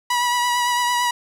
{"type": "tone with vibrato", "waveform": "sawtooth", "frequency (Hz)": 973, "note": "B5", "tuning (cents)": -26, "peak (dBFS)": -14, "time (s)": [0.1, 1.11], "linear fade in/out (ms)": 5, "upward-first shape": "triangle", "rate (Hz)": 8.9, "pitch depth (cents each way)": 25, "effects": ["low-pass 12000 Hz 12 dB/octave", "8-bit"]}